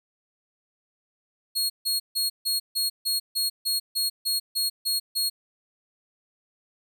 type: tone bursts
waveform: sawtooth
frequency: 4300 Hz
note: C8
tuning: 47 cents sharp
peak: -20 dBFS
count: 13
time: 1.55-5.3 s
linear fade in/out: 20 ms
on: 150 ms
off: 150 ms
effects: none